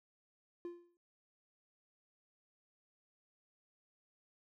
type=tone with exponential decay; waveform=triangle; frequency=347.2 Hz; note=F4; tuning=10 cents flat; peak=-37 dBFS; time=0.65-0.97 s; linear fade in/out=1 ms; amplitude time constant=68 ms; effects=none